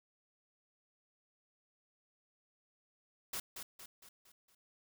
white noise with echo, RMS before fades -40 dBFS, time 3.33-3.4 s, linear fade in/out 5 ms, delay 230 ms, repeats 5, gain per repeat -6 dB, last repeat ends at 4.55 s, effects none

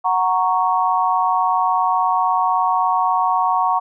sine chord, F# major, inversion none, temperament equal, 740 / 932.3 / 1108.7 Hz, F#5 / A#5 / C#6, 0 / 0 / 0 cents, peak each -19 dBFS, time 0.04-3.8 s, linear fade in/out 20 ms, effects none

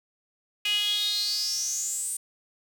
sawtooth tone with high-pass filter sweep, 415.3 Hz, G#4, in tune, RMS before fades -28 dBFS, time 0.65-2.17 s, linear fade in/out 5 ms, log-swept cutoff 2700 to 9000 Hz, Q 10, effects none

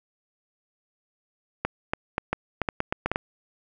clicks, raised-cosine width 0.5 ms, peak -9 dBFS, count 11, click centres 1.65 / 1.935 / 2.181 / 2.33 / 2.617 / 2.688 / 2.804 / 2.925 / 3.06 / 3.116 / 3.159 s, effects none

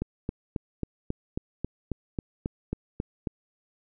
click train, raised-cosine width 3 ms, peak -16 dBFS, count 13, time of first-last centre 0.02-3.272 s, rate 3.69 Hz, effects none

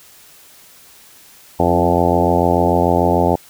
harmonic tone with a mistuned harmonic, 86.8 Hz, F2, 10 cents flat, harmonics 1 / 2 / 3 / 4 / 5 / 6 / 7 / 8 / 9 / 10, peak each -21 / -21 / -21 / -21 / -21 / -21 / -21 / -21 / -21 / -21 dBFS, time 1.59-3.36 s, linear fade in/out 10 ms, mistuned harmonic 3, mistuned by +15 cents, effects white hiss -45 dBFS RMS until 3.49 s

